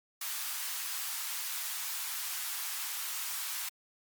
white high-pass noise, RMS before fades -37 dBFS, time 0.21-3.69 s, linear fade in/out 5 ms, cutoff 900 Hz, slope 24 dB/octave, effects Opus 48 kbps

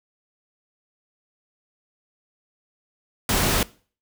pink noise, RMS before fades -21 dBFS, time 3.29-3.63 s, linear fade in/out 2 ms, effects noise-tail reverb RT60 0.4 s tail -21 dB re dry

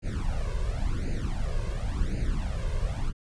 brown noise with flanger, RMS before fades -28 dBFS, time 0.02-3.13 s, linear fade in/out 50 ms, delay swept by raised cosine 0.44 to 1.94 ms, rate 0.93 Hz, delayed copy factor +0.95, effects resampled to 22050 Hz

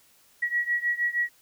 sine beating tone pair, 1918 / 1924.4 Hz, A#6 / B6, +49 / -45 cents, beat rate 6.4 Hz, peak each -26 / -28 dBFS, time 0.42-1.29 s, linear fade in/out 10 ms, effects white hiss -60 dBFS RMS until 1.41 s

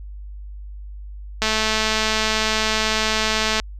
click train, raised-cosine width 0.2 ms, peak -3 dBFS, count 476, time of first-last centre 1.42-3.599 s, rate 218 Hz, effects added 50 Hz sine -32 dBFS peak until 3.79 s

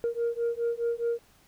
sine beating tone pair, 466.2 / 471 Hz, A#4 / A#4, 0 / +18 cents, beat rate 4.8 Hz, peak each -28 dBFS, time 0.04-1.19 s, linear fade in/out 0 ms, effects tanh soft clip ceiling -22 dBFS + pink hiss -61 dBFS RMS until 1.47 s

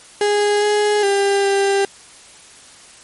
35% pulse tone with pitch steps, 413 / 417.2 / 398.4 / 395.9 Hz, G#4 / G#4 / G4 / G4, -10 / +8 / +28 / +17 cents, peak -12 dBFS, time 0.21-1.85 s, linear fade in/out 2 ms, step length 410 ms, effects white hiss -43 dBFS RMS until 3.03 s + MP3 48 kbps

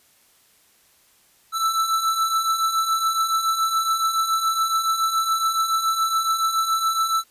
square beating tone pair, 1318.5 / 1325.6 Hz, E6 / E6, 0 / +9 cents, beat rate 7.1 Hz, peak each -27 / -21 dBFS, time 1.52-7.24 s, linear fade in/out 50 ms, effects white hiss -58 dBFS RMS until 7.3 s + resampled to 32000 Hz

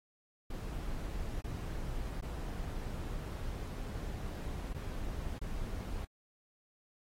brown noise with dropouts, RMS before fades -39 dBFS, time 0.5-6.05 s, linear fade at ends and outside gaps 5 ms, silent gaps 1.412-1.441 / 2.206-2.223 / 4.732-4.744 / 5.384-5.414 s, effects AAC 48 kbps

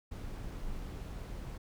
brown noise, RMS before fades -41 dBFS, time 0.11-1.58 s, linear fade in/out 10 ms, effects none

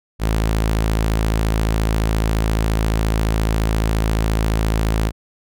sawtooth tone, 54.4 Hz, A1, 19 cents flat, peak -12 dBFS, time 0.19-5.12 s, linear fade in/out 50 ms, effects none

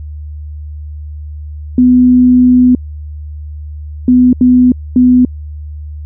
sine tone bursts at uneven times, 250 Hz, B3, 21 cents sharp, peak -3 dBFS, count 4, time 1.78-2.75 / 4.08-4.33 / 4.41-4.72 / 4.96-5.25 s, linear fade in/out 2 ms, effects added 75 Hz sine -22 dBFS peak until 6.05 s

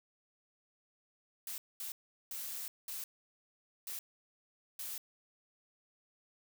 blue noise bursts at uneven times, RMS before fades -42 dBFS, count 6, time 1.47-1.58 / 1.8-1.92 / 2.31-2.68 / 2.88-3.04 / 3.87-3.99 / 4.79-4.98 s, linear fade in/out 2 ms, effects none

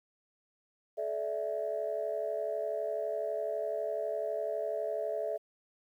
sine chord, A suspended fourth, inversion none, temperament equal with one note detuned, 431.7 / 587.3 / 659.3 Hz, A4 / D5 / E5, -33 / 0 / 0 cents, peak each -37 / -36 / -34 dBFS, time 0.97-5.38 s, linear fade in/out 20 ms, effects tanh soft clip ceiling -23 dBFS + 11-bit

